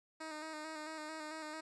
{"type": "tone with vibrato", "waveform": "10% pulse", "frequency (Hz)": 311.1, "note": "D#4", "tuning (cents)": 0, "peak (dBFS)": -35, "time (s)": [0.2, 1.61], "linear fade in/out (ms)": 10, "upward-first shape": "square", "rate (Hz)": 4.5, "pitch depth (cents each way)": 31, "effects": ["resampled to 22050 Hz"]}